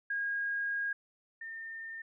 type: tone pair in turn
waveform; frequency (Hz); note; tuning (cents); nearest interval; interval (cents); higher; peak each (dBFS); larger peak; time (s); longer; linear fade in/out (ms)
sine; 1632 / 1810.8; G#6 / A6; -31 / +49; major second; 180; second; -31 / -40; first; 0.1-0.93 / 1.41-2.02; first; 5
effects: none